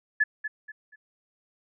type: tone with echo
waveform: sine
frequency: 1717 Hz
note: A6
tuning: 43 cents flat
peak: -18 dBFS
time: 0.2-0.24 s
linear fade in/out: 10 ms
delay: 240 ms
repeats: 3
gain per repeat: -10 dB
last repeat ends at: 0.96 s
effects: none